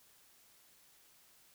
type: silence
effects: white hiss -65 dBFS RMS until 1.54 s